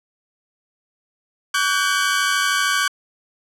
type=tone cluster; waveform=sawtooth; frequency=1138 / 1490 / 1583 Hz; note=C#6 / F#6 / G6; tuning=+45 / +12 / +17 cents; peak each=-18 dBFS; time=1.54-2.88 s; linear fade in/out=5 ms; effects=low-pass 11000 Hz 12 dB/octave